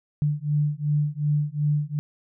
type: beating tone pair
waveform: sine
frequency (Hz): 146.83 / 149.53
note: D3 / D3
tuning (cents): 0 / +32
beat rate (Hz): 2.7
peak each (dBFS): -24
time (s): 0.22-1.99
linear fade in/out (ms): 0
effects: none